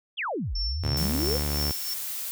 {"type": "exponential two-way sweep", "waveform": "sine", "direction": "down then up", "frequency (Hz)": [3520, 39, 534], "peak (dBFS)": -27, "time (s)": [0.17, 1.38], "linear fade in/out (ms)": 20, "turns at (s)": 0.56}
{"type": "tone with tremolo", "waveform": "sine", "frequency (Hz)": 5410, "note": "E8", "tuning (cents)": 44, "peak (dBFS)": -28, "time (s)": [0.55, 1.94], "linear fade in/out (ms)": 5, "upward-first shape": "sine", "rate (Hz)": 3, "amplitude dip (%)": 75}
{"type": "tone", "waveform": "sawtooth", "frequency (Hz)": 73.42, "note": "D2", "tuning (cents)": 0, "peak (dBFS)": -23, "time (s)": [0.83, 1.72], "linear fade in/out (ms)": 10}
{"type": "noise", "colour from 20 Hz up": "blue", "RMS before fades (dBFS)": -33, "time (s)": [0.97, 2.31], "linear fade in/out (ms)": 0}
{"effects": []}